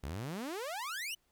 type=exponential sweep; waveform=sawtooth; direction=up; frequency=61.74 to 3066 Hz; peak=-34 dBFS; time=0.03-1.15 s; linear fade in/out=10 ms; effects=pink hiss -75 dBFS RMS until 1.31 s